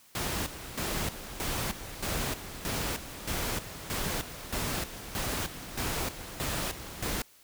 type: noise with tremolo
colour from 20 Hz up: pink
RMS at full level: -32 dBFS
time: 0.15-7.22 s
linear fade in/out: 2 ms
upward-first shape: square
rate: 1.6 Hz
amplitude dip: 70%
effects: white hiss -59 dBFS RMS until 7.43 s